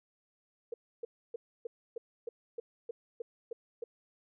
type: tone bursts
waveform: sine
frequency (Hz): 466.2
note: A#4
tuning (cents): 0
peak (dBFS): -35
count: 11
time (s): 0.72-3.84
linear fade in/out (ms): 5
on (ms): 20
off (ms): 290
effects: none